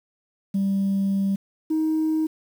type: tone pair in turn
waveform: sine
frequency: 196 / 314.8 Hz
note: G3 / D#4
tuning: 0 / +20 cents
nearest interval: minor sixth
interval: 820 cents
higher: second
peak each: -18 dBFS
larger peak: neither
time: 0.54-1.36 / 1.7-2.27 s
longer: first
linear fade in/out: 10 ms
effects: tanh soft clip ceiling -17 dBFS + 8-bit